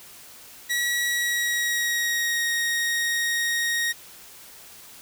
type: tone with pitch glide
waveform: sawtooth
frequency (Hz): 1925 to 1872.4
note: B6 to A#6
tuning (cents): -45 to +7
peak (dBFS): -19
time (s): 0.69-3.93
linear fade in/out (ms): 20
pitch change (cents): -48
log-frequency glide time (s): 1.07-2.5
effects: white hiss -46 dBFS RMS until 5.01 s